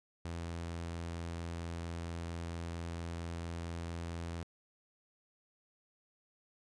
sawtooth tone, 84.4 Hz, E2, 41 cents sharp, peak -35 dBFS, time 0.25-4.43 s, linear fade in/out 0 ms, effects resampled to 22050 Hz

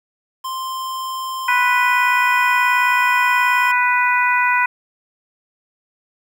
square tone, 1046.5 Hz, C6, in tune, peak -24 dBFS, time 0.44-3.72 s, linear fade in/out 10 ms
harmonic tone, 493.9 Hz, B4, in tune, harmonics 2 / 3 / 4 / 5, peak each -17 / -19 / -20 / -21 dBFS, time 1.48-4.66 s, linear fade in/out 5 ms
effects 8-bit

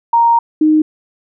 sine tone pair in turn, 932.3 / 309 Hz, A#5 / D#4, 0 / -12 cents, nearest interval octave + perfect fifth, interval 1912 cents, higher first, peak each -7 dBFS, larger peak neither, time 0.13-0.39 / 0.61-0.82 s, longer first, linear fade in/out 5 ms, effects none

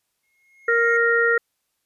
triangle tone with exponential growth, 2155 Hz, C#7, 49 cents flat, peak -29 dBFS, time 0.23-0.97 s, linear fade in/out 5 ms, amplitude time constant 160 ms
harmonic tone, 466.2 Hz, A#4, in tune, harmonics 1 / 3 / 4, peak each -20 / -20 / -20 dBFS, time 0.68-1.38 s, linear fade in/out 5 ms
effects white hiss -74 dBFS RMS until 1.85 s + resampled to 32000 Hz

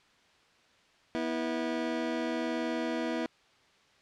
25% pulse tone pair together, 243.5 / 324.7 Hz, B3 / E4, -24 / -26 cents, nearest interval perfect fourth, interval 498 cents, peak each -30 / -29 dBFS, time 1.15-3.26 s, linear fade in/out 0 ms, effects white hiss -63 dBFS RMS until 4.01 s + low-pass 4000 Hz 12 dB/octave

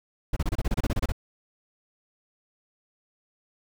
brown noise bursts, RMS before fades -24 dBFS, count 13, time 0.33-1.121 s, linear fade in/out 5 ms, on 35 ms, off 28 ms, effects none

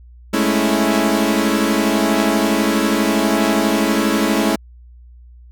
sawtooth chord, A major seventh, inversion third, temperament equal, 207.7 / 220 / 277.2 / 329.6 Hz, G#3 / A3 / C#4 / E4, 0 / 0 / 0 / 0 cents, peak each -16 dBFS, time 0.33-4.56 s, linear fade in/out 10 ms, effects added 60 Hz sine -39 dBFS peak until 5.51 s

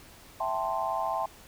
sine chord, A minor seventh, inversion second, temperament equal, 659.3 / 784 / 880 / 1046.5 Hz, E5 / G5 / A5 / C6, 0 / 0 / 0 / 0 cents, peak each -33 dBFS, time 0.4-1.26 s, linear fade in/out 5 ms, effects pink hiss -52 dBFS RMS until 1.47 s

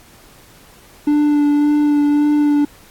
triangle tone with vibrato, 293.7 Hz, D4, in tune, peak -9 dBFS, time 1.07-2.65 s, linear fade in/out 5 ms, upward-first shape sine, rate 1.8 Hz, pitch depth 15 cents each way, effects pink hiss -46 dBFS RMS until 2.9 s + AAC 64 kbps

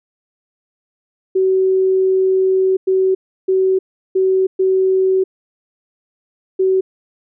sine tone bursts at uneven times, 378.2 Hz, F#4, 38 cents sharp, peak -11 dBFS, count 6, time 1.35-2.77 / 2.87-3.15 / 3.48-3.79 / 4.15-4.47 / 4.59-5.24 / 6.59-6.81 s, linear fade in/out 10 ms, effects none

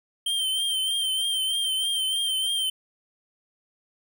square tone with vibrato, 3136 Hz, G7, in tune, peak -24 dBFS, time 0.26-2.7 s, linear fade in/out 5 ms, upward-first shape triangle, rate 3.2 Hz, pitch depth 47 cents each way, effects none

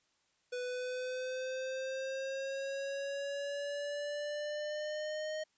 square exponential sweep, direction up, 493.9 to 622.3 Hz, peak -37 dBFS, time 0.52-5.44 s, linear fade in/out 10 ms, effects white hiss -75 dBFS RMS until 5.57 s + resampled to 16000 Hz

